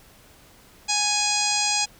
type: harmonic tone with a mistuned harmonic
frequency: 830.6 Hz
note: G#5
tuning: in tune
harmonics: 1 / 2 / 3 / 4 / 5 / 6 / 7 / 8 / 9 / 10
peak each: -28 / -37 / -28 / -32 / -30 / -27 / -34 / -27 / -30 / -36 dBFS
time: 0.88-1.86 s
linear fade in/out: 20 ms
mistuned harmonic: 6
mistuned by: -17 cents
effects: pink hiss -52 dBFS RMS until 1.99 s